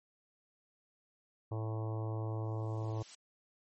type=harmonic tone; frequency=110 Hz; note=A2; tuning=in tune; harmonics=1 / 3 / 4 / 5 / 6 / 7 / 8 / 9 / 10; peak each=-35 / -45 / -47 / -49 / -51 / -52 / -53 / -54 / -55 dBFS; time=1.51-3.03 s; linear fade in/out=10 ms
type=noise with exponential growth; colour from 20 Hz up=blue; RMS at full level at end=-45 dBFS; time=2.27-3.15 s; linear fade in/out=5 ms; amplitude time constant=190 ms
effects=MP3 32 kbps